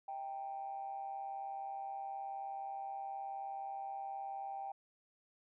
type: tone with amplitude modulation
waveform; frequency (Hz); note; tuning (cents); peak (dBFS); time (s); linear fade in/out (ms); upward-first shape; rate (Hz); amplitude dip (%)
sine; 787; G5; +7; -37; 0.08-4.72; 5; sine; 139; 60
effects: tanh soft clip ceiling -33 dBFS